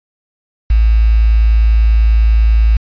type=tone with quantisation; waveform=sine; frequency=55.1 Hz; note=A1; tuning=3 cents sharp; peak=-6 dBFS; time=0.7-2.77 s; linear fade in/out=5 ms; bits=5; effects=resampled to 11025 Hz